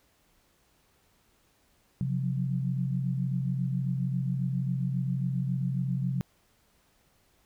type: tone cluster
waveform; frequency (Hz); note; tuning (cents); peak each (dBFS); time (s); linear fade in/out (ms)
sine; 133 / 176.6 / 184; C3 / F3 / F#3; +29 / +20 / -9; -28 / -33 / -36; 2.01-6.21; 0
effects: pink hiss -67 dBFS RMS until 7.45 s